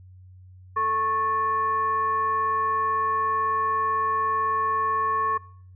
sine tone with frequency modulation, 1100 Hz, C#6, 14 cents flat, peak -21 dBFS, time 0.76-5.38 s, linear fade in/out 10 ms, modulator 659 Hz, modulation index 0.46, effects noise-tail reverb RT60 0.6 s tail -23 dB re dry + added 92 Hz sine -45 dBFS peak until 5.75 s

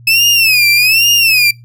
30% pulse tone with vibrato, 2583 Hz, E7, 36 cents flat, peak -4 dBFS, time 0.07-1.51 s, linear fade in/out 5 ms, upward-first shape sine, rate 1.2 Hz, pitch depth 160 cents each way, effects noise-tail reverb RT60 0.2 s tail -24 dB re dry + added 119 Hz sine -35 dBFS peak until 1.64 s

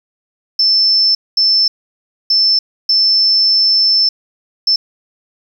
triangle tone bursts at uneven times, 5300 Hz, E8, 9 cents sharp, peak -5 dBFS, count 5, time 0.59-1.15 / 1.37-1.68 / 2.3-2.59 / 2.89-4.09 / 4.67-4.76 s, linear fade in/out 5 ms, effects tanh soft clip ceiling -7 dBFS

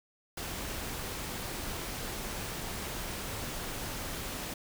pink noise, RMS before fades -38 dBFS, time 0.37-4.54 s, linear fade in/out 5 ms, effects none

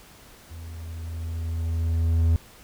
triangle tone with level ramp, 82.41 Hz, E2, in tune, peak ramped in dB -35 to -14 dBFS, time 0.51-2.36 s, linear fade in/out 0 ms, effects pink hiss -50 dBFS RMS until 2.63 s

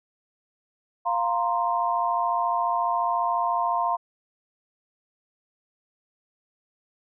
sine chord, F suspended fourth, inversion none, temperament equal, 698.5 / 932.3 / 1046.5 Hz, F5 / Bb5 / C6, 0 / 0 / 0 cents, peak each -26 dBFS, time 1.05-3.97 s, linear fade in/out 20 ms, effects none

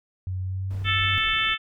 sine tone with pitch glide, 92.8 to 96.52 Hz, F#2 to G2, +6 to -26 cents, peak -26 dBFS, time 0.27-1.18 s, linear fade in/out 0 ms, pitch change +68 cents, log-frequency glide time 0.41-0.75 s
brown noise, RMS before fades -40 dBFS, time 0.7-1.55 s, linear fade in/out 10 ms
harmonic tone, 440 Hz, A4, in tune, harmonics 3 / 4 / 5 / 6 / 7 / 8, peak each -28 / -28 / -28 / -28 / -28 / -28 dBFS, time 0.84-1.58 s, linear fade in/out 50 ms
effects none

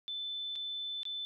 sine tone with dropouts, 3520 Hz, A7, in tune, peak -36 dBFS, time 0.08-1.25 s, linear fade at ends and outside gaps 0 ms, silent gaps 0.555-0.559 / 1.032-1.053 s, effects none

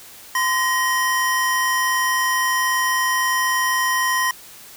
square tone pair together, 1028.3 / 1887 Hz, C6 / A#6, -30 / +21 cents, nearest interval major seventh, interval 1051 cents, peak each -21 dBFS, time 0.35-4.31 s, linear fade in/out 2 ms, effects white hiss -42 dBFS RMS until 4.76 s

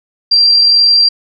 sine tone with amplitude modulation, 4728 Hz, D8, 11 cents sharp, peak -4 dBFS, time 0.31-1.09 s, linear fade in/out 10 ms, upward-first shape sine, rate 41.9 Hz, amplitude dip 25%, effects none

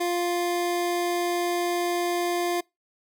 25% pulse tone, 349.7 Hz, F4, 2 cents sharp, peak -20 dBFS, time 0-2.61 s, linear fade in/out 10 ms, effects noise-tail reverb RT60 0.2 s tail -24 dB re dry

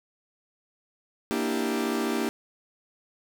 40% pulse chord, E half-diminished seventh, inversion second, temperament equal with one note detuned, 233.1 / 293.7 / 327.9 / 392 Hz, Bb3 / D4 / E4 / G4, 0 / 0 / -9 / 0 cents, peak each -29 / -31 / -32 / -30 dBFS, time 1.31-2.29 s, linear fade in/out 0 ms, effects none

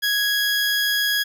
20% pulse tone, 1661.2 Hz, G#6, in tune, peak -14 dBFS, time 0.02-1.24 s, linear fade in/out 20 ms, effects none

